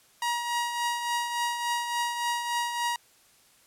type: tone with tremolo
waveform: sawtooth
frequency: 952 Hz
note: A#5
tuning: 36 cents sharp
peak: -21 dBFS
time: 0.22-2.96 s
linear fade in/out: 2 ms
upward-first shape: triangle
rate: 3.5 Hz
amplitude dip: 55%
effects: white hiss -60 dBFS RMS until 3.66 s + low-pass 12000 Hz 12 dB/octave